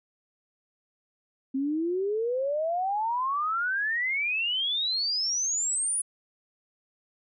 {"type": "exponential sweep", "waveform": "sine", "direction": "up", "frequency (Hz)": [261.6, 9990], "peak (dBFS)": -25, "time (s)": [1.54, 6.02], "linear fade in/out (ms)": 10, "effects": []}